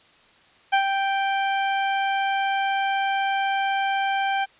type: tone with ADSR envelope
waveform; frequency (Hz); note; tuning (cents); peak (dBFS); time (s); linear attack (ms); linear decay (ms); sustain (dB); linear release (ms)
sawtooth; 784; G5; 0; -11; 0.72-4.46; 18; 88; -6; 26
effects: white hiss -55 dBFS RMS until 4.59 s + resampled to 8000 Hz